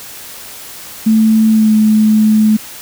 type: tone with pitch glide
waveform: sine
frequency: 220 to 215.6 Hz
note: A3 to A3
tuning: 0 to -35 cents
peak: -6 dBFS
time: 1.06-2.57 s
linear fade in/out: 10 ms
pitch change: -35 cents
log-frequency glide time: 1.5-1.72 s
effects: white hiss -31 dBFS RMS until 2.81 s